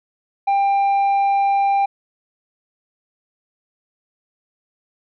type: tone with tanh clipping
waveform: sine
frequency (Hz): 794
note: G5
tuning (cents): +22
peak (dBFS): -15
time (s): 0.47-1.86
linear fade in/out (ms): 10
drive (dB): 4
effects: none